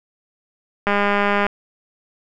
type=click train; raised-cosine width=0.5 ms; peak=-4 dBFS; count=122; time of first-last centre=0.87-1.466 s; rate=203 Hz; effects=none